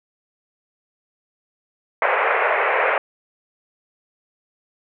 pink band-pass noise, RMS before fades -19 dBFS, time 2.02-2.98 s, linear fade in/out 2 ms, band 450 to 2400 Hz, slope 48 dB/octave, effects none

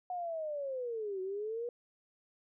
sine linear two-way sweep, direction down then up, 733 to 369.7 to 485.8 Hz, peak -35 dBFS, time 0.1-1.69 s, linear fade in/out 2 ms, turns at 1.21 s, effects none

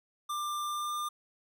square tone with pitch glide, 1189 to 1200.7 Hz, D6 to D6, +21 to +38 cents, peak -33 dBFS, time 0.29-1.09 s, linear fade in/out 10 ms, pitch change +17 cents, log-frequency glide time 0.64-0.95 s, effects none

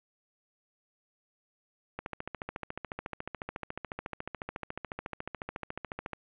click train, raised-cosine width 0.5 ms, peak -21 dBFS, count 59, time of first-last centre 1.99-6.133 s, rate 14 Hz, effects resampled to 8000 Hz + 10-bit

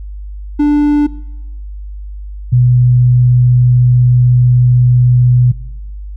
triangle / sine tone pair in turn, 293.7 / 123.71 Hz, D4 / B2, 0 / +3 cents, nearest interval octave + minor third, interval 1497 cents, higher first, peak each -5 dBFS, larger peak neither, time 0.59-1.07 / 2.52-5.52 s, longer second, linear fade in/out 10 ms, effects noise-tail reverb RT60 1.0 s tail -22 dB re dry + added 50 Hz sine -23 dBFS peak until 6.16 s

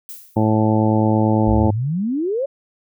violet noise with exponential decay, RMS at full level -31 dBFS, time 0.09-0.53 s, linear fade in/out 1 ms, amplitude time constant 95 ms
harmonic tone, 108.8 Hz, A2, 19 cents flat, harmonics 1 / 2 / 3 / 4 / 5 / 6 / 7 / 8, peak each -18 / -18 / -20 / -27 / -24 / -29 / -27 / -25 dBFS, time 0.36-1.71 s, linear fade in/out 10 ms
sine exponential sweep, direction up, 55.4 to 576 Hz, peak -18 dBFS, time 1.47-2.46 s, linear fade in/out 10 ms
effects none

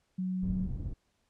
sine tone, 185 Hz, F#3, in tune, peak -30 dBFS, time 0.18-0.67 s, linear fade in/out 10 ms
pink low-pass noise, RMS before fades -36 dBFS, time 0.42-0.94 s, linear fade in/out 10 ms, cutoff 140 Hz, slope 12 dB/octave
effects pink hiss -75 dBFS RMS until 1.29 s + low-pass 9000 Hz 12 dB/octave

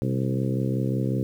harmonic tone with a mistuned harmonic, 65.41 Hz, C2, in tune, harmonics 2 / 3 / 4 / 5 / 6 / 7 / 8, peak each -25 / -29 / -31 / -33 / -35 / -36 / -37 dBFS, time 0.02-1.23 s, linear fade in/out 0 ms, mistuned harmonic 2, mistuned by -65 cents, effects 9-bit

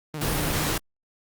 sawtooth tone with vibrato, 150 Hz, D3, 37 cents sharp, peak -26 dBFS, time 0.14-0.75 s, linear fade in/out 2 ms, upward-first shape square, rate 13 Hz, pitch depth 56 cents each way
pink noise, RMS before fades -26 dBFS, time 0.21-0.78 s, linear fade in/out 5 ms
effects Opus 32 kbps

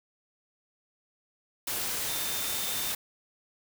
sine tone in noise, 3600 Hz, A7, 39 cents sharp, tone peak -39 dBFS, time 2.08-2.92 s, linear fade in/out 5 ms, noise white, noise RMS -32 dBFS, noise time 1.67-2.95 s, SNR -10 dB, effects none

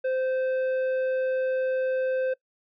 triangle tone with tanh clipping, 519 Hz, C5, 14 cents flat, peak -25 dBFS, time 0.04-2.34 s, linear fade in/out 10 ms, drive 12 dB, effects noise-tail reverb RT60 0.1 s tail -23 dB re dry

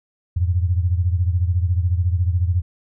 sine beating tone pair, 86 / 100 Hz, F2 / G2, -26 / +35 cents, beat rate 14 Hz, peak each -17 / -22 dBFS, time 0.36-2.62 s, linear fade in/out 10 ms, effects none

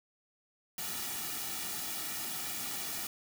white noise with comb filter, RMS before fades -38 dBFS, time 0.78-3.07 s, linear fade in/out 2 ms, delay 1.9 ms, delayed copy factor -0.7, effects none

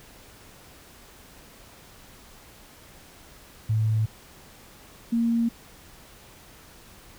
sine tone pair in turn, 109.5 / 232 Hz, A2 / A#3, -8 / -8 cents, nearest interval octave + minor second, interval 1300 cents, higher second, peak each -20 dBFS, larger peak neither, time 3.69-4.06 / 5.12-5.49 s, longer neither, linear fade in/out 10 ms, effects pink hiss -50 dBFS RMS until 7.18 s

